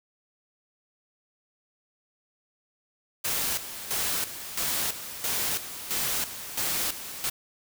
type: noise with tremolo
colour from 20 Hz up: white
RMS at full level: -28 dBFS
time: 3.24-7.3 s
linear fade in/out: 10 ms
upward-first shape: square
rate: 1.5 Hz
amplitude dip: 70%
effects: none